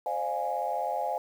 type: chord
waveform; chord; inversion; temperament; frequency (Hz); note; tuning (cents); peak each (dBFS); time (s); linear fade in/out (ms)
sine; D half-diminished seventh; third; equal with one note detuned; 523.3 / 602.1 / 698.5 / 830.6; C5 / D5 / F5 / Ab5; 0 / +43 / 0 / 0; -35 / -35 / -32 / -31; 0.06-1.18; 2
effects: tanh soft clip ceiling -18 dBFS + 9-bit